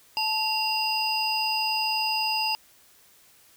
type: tone cluster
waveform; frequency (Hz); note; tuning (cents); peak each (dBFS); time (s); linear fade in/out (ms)
triangle; 872 / 2771 / 4930; A5 / F7 / D#8; -16 / -14 / -17; -26 / -28 / -26; 0.17-2.55; 0
effects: white hiss -57 dBFS RMS until 3.56 s